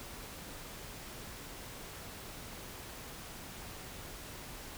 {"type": "silence", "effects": ["pink hiss -47 dBFS RMS until 4.77 s"]}